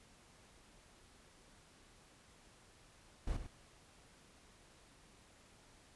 brown noise with echo, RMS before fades -37 dBFS, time 3.27-3.37 s, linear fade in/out 5 ms, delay 99 ms, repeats 1, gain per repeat -9 dB, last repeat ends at 3.469 s, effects pink hiss -64 dBFS RMS until 5.95 s + resampled to 24000 Hz

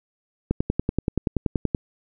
click train, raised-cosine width 3 ms, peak -8 dBFS, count 14, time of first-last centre 0.51-1.748 s, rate 10.5 Hz, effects none

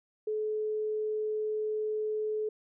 sine tone, 429.3 Hz, A4, 43 cents flat, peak -29 dBFS, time 0.27-2.49 s, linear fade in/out 5 ms, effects none

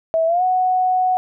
sine tone with pitch glide, 651 to 739.2 Hz, E5 to F#5, -22 to -2 cents, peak -14 dBFS, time 0.14-1.17 s, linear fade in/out 0 ms, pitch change +220 cents, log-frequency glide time 0.26-0.43 s, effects none

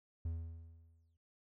triangle tone with exponential decay, 82.41 Hz, E2, in tune, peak -33 dBFS, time 0.25-1.17 s, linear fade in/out 5 ms, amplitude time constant 200 ms, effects noise-tail reverb RT60 0.3 s tail -24 dB re dry

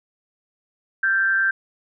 sine tone with amplitude modulation, 1568 Hz, G6, in tune, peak -14 dBFS, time 1.03-1.51 s, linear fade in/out 5 ms, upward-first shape sine, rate 193 Hz, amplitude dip 55%, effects none

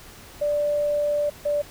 sine tone pair in turn, 587.3 / 585.3 Hz, D5 / D5, 0 / -6 cents, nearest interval unison, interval 6 cents, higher first, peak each -20 dBFS, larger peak neither, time 0.41-1.3 / 1.45-1.62 s, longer first, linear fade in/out 10 ms, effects pink hiss -45 dBFS RMS until 1.7 s

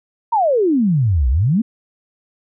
sine exponential two-way sweep, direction down then up, 968 to 58.27 to 245.3 Hz, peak -12 dBFS, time 0.32-1.62 s, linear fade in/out 10 ms, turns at 1.29 s, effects none

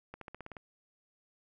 accelerating click train, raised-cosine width 0.5 ms, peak -29 dBFS, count 8, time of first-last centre 0.14-0.568 s, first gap 73 ms, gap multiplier 0.94, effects none

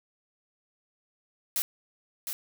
blue noise with echo, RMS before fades -28 dBFS, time 1.56-1.62 s, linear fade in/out 0 ms, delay 710 ms, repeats 1, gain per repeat -6 dB, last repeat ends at 2.33 s, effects none

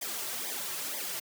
white noise with flanger, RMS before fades -36 dBFS, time 0.01-1.2 s, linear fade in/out 10 ms, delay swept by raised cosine 0.71 to 4.11 ms, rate 2.1 Hz, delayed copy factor -0.95, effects high-pass 200 Hz 12 dB/octave

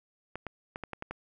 clicks, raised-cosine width 0.5 ms, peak -22 dBFS, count 7, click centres 0.356 / 0.467 / 0.759 / 0.837 / 0.933 / 1.024 / 1.11 s, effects none

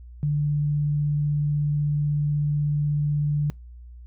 sine tone, 147.3 Hz, D3, 6 cents sharp, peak -20 dBFS, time 0.23-3.5 s, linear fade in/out 0 ms, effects noise-tail reverb RT60 0.2 s tail -25 dB re dry + added 60 Hz sine -40 dBFS peak until 4.06 s

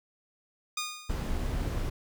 10% pulse tone with exponential decay, 1226 Hz, D#6, 26 cents flat, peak -21 dBFS, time 0.77-1.37 s, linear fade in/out 5 ms, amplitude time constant 130 ms
brown noise, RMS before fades -31 dBFS, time 1.09-1.9 s, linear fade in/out 10 ms
effects none

